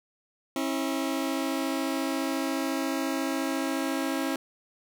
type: tone pair together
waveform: sawtooth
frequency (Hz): 270.9 / 325.1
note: C#4 / E4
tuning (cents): -40 / -24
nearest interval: minor third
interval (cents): 316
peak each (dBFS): -25 / -27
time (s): 0.56-4.36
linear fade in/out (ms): 2
effects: none